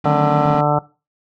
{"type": "chord", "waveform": "square", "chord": "D# half-diminished seventh", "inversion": "none", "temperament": "equal with one note detuned", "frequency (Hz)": [155.56, 185, 220, 270.9], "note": ["D#3", "F#3", "A3", "C#4"], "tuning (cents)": [0, 0, 0, -40], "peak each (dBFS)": [-26, -29, -29, -25], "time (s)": [0.04, 0.61], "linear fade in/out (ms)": 5}
{"type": "harmonic tone", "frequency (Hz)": 147.8, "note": "D3", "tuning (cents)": 11, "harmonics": [1, 2, 3, 4, 5, 6, 7, 8, 9], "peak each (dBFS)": [-19, -24, -25, -20, -19, -22, -31, -29, -23], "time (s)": [0.05, 0.79], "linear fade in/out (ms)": 5}
{"type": "clicks", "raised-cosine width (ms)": 5, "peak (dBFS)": -26, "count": 3, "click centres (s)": [0.458, 0.505, 0.548]}
{"effects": ["noise-tail reverb RT60 0.3 s tail -19 dB re dry", "low-pass 3000 Hz 12 dB/octave"]}